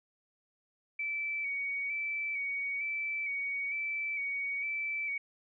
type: tone with vibrato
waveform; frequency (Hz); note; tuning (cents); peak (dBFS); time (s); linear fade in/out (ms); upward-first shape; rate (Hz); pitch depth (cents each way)
sine; 2282; C#7; +50; -32; 0.99-5.18; 5; square; 1.1; 29
effects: none